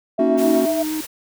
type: tone with tremolo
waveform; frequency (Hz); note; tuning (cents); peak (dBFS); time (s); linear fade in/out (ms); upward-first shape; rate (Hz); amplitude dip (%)
sine; 659.3; E5; 0; -17; 0.18-0.83; 10; sine; 8.3; 45
type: chord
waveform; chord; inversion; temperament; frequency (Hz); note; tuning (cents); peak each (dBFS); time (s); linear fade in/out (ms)
triangle; D# minor seventh; second; equal with one note detuned; 233.1 / 277.2 / 314.7 / 370; A#3 / C#4 / D#4 / F#4; 0 / 0 / +20 / 0; -21 / -18 / -21 / -18; 0.19-0.66; 5
type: tone with vibrato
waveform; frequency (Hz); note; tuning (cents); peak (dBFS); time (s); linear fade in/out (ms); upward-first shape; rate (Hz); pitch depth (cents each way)
triangle; 310.3; D#4; -5; -20; 0.35-1.01; 5; sine; 5.5; 10
type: noise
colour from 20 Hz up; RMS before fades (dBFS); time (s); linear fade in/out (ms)
white; -32; 0.37-1.07; 20
effects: none